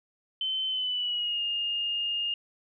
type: tone with pitch glide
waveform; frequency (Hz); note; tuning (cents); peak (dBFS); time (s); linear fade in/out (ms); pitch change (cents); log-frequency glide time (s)
sine; 3070 to 2832; G7 to F7; -37 to +23; -27; 0.41-2.34; 2; -140; 0.68-1.42
effects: none